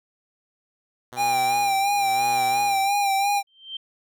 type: tone with tremolo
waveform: 5% pulse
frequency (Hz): 123.47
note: B2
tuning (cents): 0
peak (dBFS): -22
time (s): 1.12-2.88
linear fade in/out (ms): 5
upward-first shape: sine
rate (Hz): 0.99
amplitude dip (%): 85
type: tone with vibrato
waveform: square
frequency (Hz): 797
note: G5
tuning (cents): +28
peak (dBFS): -20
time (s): 1.16-3.43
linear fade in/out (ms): 50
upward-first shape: sine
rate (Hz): 2.9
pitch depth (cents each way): 44
type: tone with exponential growth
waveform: sine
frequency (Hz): 3136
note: G7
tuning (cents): 0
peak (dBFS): -27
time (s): 3.47-3.77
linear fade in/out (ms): 5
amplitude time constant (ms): 65
effects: none